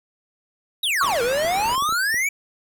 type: exponential two-way sweep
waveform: square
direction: down then up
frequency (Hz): 3951 to 457.4 to 2330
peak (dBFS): -20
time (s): 0.83-2.29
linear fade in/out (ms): 5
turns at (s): 1.22
type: tone with exponential decay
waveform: sine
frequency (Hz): 1118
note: C#6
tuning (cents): +14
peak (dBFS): -16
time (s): 1.01-1.26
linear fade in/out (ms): 2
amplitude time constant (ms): 54
type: low-pass noise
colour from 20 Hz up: white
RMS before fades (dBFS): -33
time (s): 1.02-1.76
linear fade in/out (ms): 10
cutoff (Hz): 1700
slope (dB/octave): 12
type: clicks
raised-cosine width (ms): 2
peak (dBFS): -24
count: 10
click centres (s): 1.31 / 1.448 / 1.599 / 1.657 / 1.72 / 1.779 / 1.824 / 1.891 / 1.925 / 2.143
effects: none